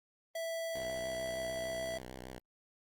square tone, 659.3 Hz, E5, in tune, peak -37 dBFS, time 0.35-1.98 s, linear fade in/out 5 ms
5% pulse tone with vibrato, 63.4 Hz, B1, 46 cents sharp, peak -34 dBFS, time 0.74-2.39 s, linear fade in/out 10 ms, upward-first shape triangle, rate 6.6 Hz, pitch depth 82 cents each way
effects Opus 32 kbps

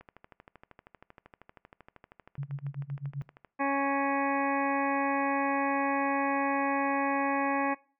click train, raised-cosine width 0.5 ms, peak -34 dBFS, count 45, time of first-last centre 0.01-3.447 s, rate 12.8 Hz
sine tone with tremolo, 140 Hz, C#3, 18 cents sharp, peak -30 dBFS, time 2.38-3.22 s, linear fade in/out 0 ms, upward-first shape sine, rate 7.7 Hz, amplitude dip 95%
harmonic tone, 277.2 Hz, C#4, in tune, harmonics 1 / 2 / 3 / 4 / 6 / 7 / 8 / 9, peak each -31 / -34 / -31 / -33 / -37 / -39 / -41 / -42 dBFS, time 3.59-7.75 s, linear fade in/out 20 ms
effects noise-tail reverb RT60 0.4 s tail -22 dB re dry

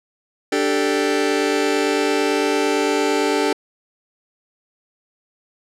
sawtooth chord, D suspended fourth, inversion none, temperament just, 293.7 / 391.6 / 440.5 Hz, D4 / G4 / A4, 0 / -2 / +2 cents, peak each -17 dBFS, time 0.52-3.53 s, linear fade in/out 5 ms, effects low-pass 8000 Hz 12 dB/octave

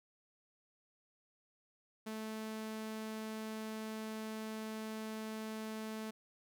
sawtooth tone, 218.6 Hz, A3, 11 cents flat, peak -37 dBFS, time 2.06-6.11 s, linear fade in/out 10 ms, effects none

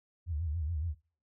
sine tone with vibrato, 79.7 Hz, D#2, 42 cents sharp, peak -31 dBFS, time 0.26-0.95 s, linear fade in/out 50 ms, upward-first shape sine, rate 7.1 Hz, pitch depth 160 cents each way, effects noise-tail reverb RT60 0.4 s tail -21 dB re dry

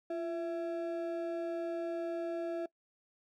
triangle ring-modulated tone, 503 Hz, B4, 32 cents sharp, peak -29 dBFS, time 0.1-2.66 s, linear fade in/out 5 ms, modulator 160 Hz, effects noise-tail reverb RT60 0.1 s tail -22 dB re dry

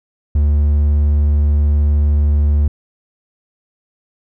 triangle tone, 73.42 Hz, D2, in tune, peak -8 dBFS, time 0.35-2.68 s, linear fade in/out 5 ms, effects none

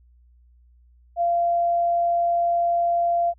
sine tone, 689 Hz, F5, 24 cents flat, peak -18 dBFS, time 1.16-3.34 s, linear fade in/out 50 ms, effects added 60 Hz sine -52 dBFS peak until 3.38 s

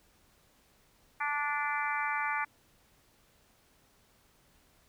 harmonic tone, 292.1 Hz, D4, 9 cents flat, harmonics 3 / 4 / 5 / 6 / 7 / 8, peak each -35 / -36 / -37 / -38 / -38 / -39 dBFS, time 1.2-2.45 s, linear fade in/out 10 ms, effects pink hiss -66 dBFS RMS until 4.88 s

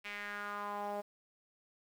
sawtooth tone with band-pass filter sweep, 205.1 Hz, G#3, 21 cents flat, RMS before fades -41 dBFS, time 0.04-1.02 s, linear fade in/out 20 ms, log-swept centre 2400 to 660 Hz, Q 3.4, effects 10-bit

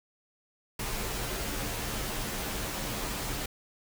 pink noise with comb filter, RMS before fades -34 dBFS, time 0.79-3.46 s, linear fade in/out 5 ms, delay 12 ms, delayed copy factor -0.65, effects none

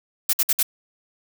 blue noise bursts, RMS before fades -19 dBFS, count 4, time 0.29-0.629 s, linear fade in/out 5 ms, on 42 ms, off 57 ms, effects none

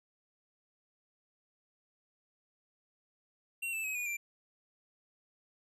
square tone with pitch steps, 2740 / 2641 / 2545 / 2452 / 2363 Hz, F7 / E7 / D#7 / D#7 / D7, -34 / +3 / +39 / -26 / +10 cents, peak -35 dBFS, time 3.62-4.17 s, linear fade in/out 10 ms, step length 110 ms, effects resampled to 32000 Hz

